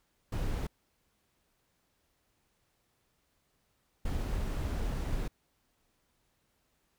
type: noise bursts at uneven times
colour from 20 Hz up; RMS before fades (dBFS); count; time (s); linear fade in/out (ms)
brown; -33; 2; 0.32-0.67 / 4.05-5.28; 5
effects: pink hiss -75 dBFS RMS until 6.98 s